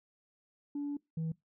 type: tone pair in turn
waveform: sine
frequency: 287.7 / 161.47 Hz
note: D4 / E3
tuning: -36 / -35 cents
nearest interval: minor seventh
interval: 999 cents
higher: first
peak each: -32 / -30 dBFS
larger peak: second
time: 0.75-0.97 / 1.17-1.32 s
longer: first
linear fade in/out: 5 ms
effects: noise-tail reverb RT60 0.2 s tail -24 dB re dry + tanh soft clip ceiling -31 dBFS